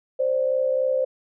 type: tone pair together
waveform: sine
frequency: 523.3 / 586.9 Hz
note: C5 / D5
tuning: 0 / -1 cents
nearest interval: major second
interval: 199 cents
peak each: -20 / -26 dBFS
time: 0.19-1.05 s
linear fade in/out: 10 ms
effects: none